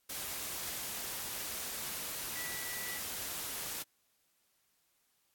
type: tone in noise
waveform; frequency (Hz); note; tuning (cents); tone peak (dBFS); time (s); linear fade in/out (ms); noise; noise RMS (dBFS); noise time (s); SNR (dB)
sine; 1959; B6; -15; -44; 2.35-2.99; 10; white; -40; 0.09-3.83; -7
effects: white hiss -75 dBFS RMS until 5.34 s + AAC 64 kbps